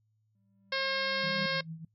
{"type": "tone with exponential growth", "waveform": "triangle", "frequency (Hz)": 196, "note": "G3", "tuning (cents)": 0, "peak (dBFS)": -32, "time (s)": [0.35, 1.46], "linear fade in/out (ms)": 2, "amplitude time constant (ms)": 240}
{"type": "harmonic tone", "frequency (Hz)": 537, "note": "C5", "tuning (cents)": 45, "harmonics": [1, 2, 3, 4, 5, 6, 7, 8, 9, 10], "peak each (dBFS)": [-35, -39, -35, -37, -43, -40, -40, -39, -41, -44], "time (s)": [0.72, 1.61], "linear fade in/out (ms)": 5}
{"type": "tone with tremolo", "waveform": "sine", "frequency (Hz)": 162.2, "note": "E3", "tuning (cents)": -28, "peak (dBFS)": -36, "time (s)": [1.23, 1.85], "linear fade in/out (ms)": 5, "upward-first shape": "triangle", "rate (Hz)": 6.7, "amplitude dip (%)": 80}
{"effects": ["noise-tail reverb RT60 0.1 s tail -22 dB re dry", "added 108 Hz sine -70 dBFS peak until 1.94 s"]}